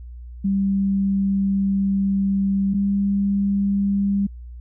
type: tone pair in turn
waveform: sine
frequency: 196 / 199.08 Hz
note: G3 / G3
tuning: 0 / +27 cents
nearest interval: unison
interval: 27 cents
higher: second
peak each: -17 dBFS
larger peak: neither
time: 0.44-2.74 / 2.74-4.27 s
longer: first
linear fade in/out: 10 ms
effects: added 60 Hz sine -34 dBFS peak until 4.6 s